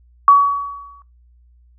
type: tone with exponential decay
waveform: sine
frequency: 1131 Hz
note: C#6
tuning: 34 cents sharp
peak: -3 dBFS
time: 0.28-1.02 s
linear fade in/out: 1 ms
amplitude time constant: 160 ms
effects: noise-tail reverb RT60 0.2 s tail -19 dB re dry + added 60 Hz sine -48 dBFS peak until 1.78 s